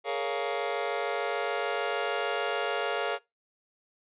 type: chord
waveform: sawtooth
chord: Bb minor seventh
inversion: third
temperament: just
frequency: 419.5 / 466.2 / 559.4 / 699.2 Hz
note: Ab4 / Bb4 / Db5 / F5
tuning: +17 / 0 / +16 / +2 cents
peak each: -30 dBFS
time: 0.04-3.19 s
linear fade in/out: 50 ms
effects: noise-tail reverb RT60 0.2 s tail -21 dB re dry + resampled to 8000 Hz